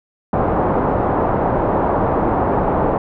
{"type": "low-pass noise", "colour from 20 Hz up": "white", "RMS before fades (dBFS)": -17, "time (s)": [0.33, 2.98], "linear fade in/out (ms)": 2, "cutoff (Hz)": 940, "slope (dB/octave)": 24, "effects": []}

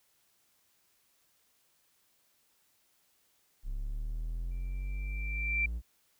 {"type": "linear sweep", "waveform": "triangle", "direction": "up", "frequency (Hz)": [33.35, 58.27], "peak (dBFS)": -31, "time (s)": [3.63, 5.82], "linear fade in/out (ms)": 50}
{"type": "tone with exponential growth", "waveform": "sine", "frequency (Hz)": 2349, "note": "D7", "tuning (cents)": 0, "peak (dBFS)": -26, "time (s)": [4.51, 5.66], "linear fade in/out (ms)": 5, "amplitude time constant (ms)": 250}
{"effects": ["white hiss -71 dBFS RMS until 6.19 s"]}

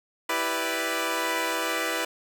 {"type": "chord", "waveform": "10% pulse", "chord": "E minor seventh", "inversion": "none", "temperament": "equal", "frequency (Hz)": [329.6, 392, 493.9, 587.3], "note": ["E4", "G4", "B4", "D5"], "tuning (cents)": [0, 0, 0, 0], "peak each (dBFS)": [-22, -26, -21, -25], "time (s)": [0.29, 2.05], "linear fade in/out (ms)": 5, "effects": ["9-bit"]}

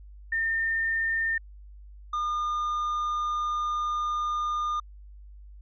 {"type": "tone pair in turn", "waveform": ["sine", "triangle"], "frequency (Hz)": [1812, 1212.4], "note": ["A#6", "D#6"], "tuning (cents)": [-50, -45], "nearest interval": "perfect fifth", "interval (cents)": 695, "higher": "first", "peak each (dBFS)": -24, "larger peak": "neither", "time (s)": [[0.32, 1.38], [2.13, 4.8]], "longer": "second", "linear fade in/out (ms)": 5, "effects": ["added 50 Hz sine -44 dBFS peak until 5.61 s", "resampled to 16000 Hz"]}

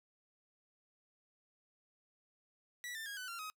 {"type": "tone with pitch steps", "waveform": "sawtooth", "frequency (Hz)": [1948, 1786.3, 1638.1, 1502.1, 1377.4, 1263.1], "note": ["B6", "A6", "G#6", "F#6", "F6", "D#6"], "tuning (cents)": [-24, 26, -24, 26, -24, 26], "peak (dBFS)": -39, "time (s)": [2.84, 3.5], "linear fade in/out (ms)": 0, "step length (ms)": 110, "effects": ["noise-tail reverb RT60 0.1 s tail -25 dB re dry"]}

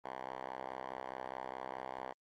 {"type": "tone with band-pass filter", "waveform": "5% pulse", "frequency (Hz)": 64.8, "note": "C2", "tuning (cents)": -16, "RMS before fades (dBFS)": -44, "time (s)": [0.04, 2.13], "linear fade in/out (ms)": 10, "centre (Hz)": 1000, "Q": 2.3, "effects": ["Opus 24 kbps"]}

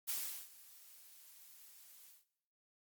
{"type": "noise with ADSR envelope", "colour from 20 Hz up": "blue", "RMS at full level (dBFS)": -38, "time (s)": [0.07, 2.25], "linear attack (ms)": 24, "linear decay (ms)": 380, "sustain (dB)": -21, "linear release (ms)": 170, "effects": ["noise-tail reverb RT60 0.8 s tail -18 dB re dry", "Opus 48 kbps"]}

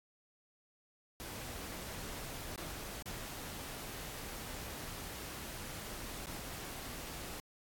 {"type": "noise with dropouts", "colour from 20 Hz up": "pink", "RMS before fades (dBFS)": -45, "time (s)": [1.2, 7.4], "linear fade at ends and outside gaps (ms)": 0, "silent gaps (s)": [[2.559, 2.578], [3.025, 3.058], [6.259, 6.269]], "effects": ["AAC 64 kbps"]}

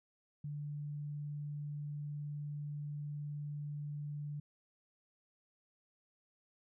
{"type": "tone", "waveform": "sine", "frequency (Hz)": 146.83, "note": "D3", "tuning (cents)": 0, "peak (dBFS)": -39, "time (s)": [0.44, 4.4], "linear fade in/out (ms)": 5, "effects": []}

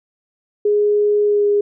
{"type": "tone with pitch glide", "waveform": "sine", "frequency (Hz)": [415.3, 410.3], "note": ["G#4", "G#4"], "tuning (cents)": [0, -21], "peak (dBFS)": -12, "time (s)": [0.65, 1.61], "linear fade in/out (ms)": 5, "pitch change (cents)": -21, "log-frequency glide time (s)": [1.24, 1.46], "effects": []}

